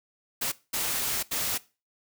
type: noise bursts at uneven times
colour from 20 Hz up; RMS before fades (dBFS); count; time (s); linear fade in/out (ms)
white; -29; 3; 0.41-0.52 / 0.73-1.23 / 1.31-1.58; 10
effects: noise-tail reverb RT60 0.3 s tail -19 dB re dry

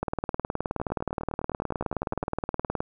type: two click trains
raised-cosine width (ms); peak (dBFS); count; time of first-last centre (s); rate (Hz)
1; -21 / -13; 15 / 54; 0.8-2.236 / 0.03-2.805; 9.75 / 19.1
effects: none

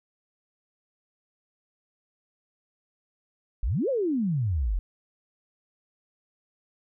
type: exponential two-way sweep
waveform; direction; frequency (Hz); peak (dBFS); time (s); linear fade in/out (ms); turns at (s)
sine; up then down; 41 to 573 to 41; -23; 3.63-4.79; 0; 3.89
effects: none

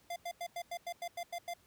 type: tone bursts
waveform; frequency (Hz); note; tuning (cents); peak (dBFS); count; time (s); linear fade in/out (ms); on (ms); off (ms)
square; 693; F5; -14; -38; 10; 0.1-1.538; 5; 61; 92
effects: pink hiss -67 dBFS RMS until 1.66 s + high-pass 60 Hz 12 dB/octave

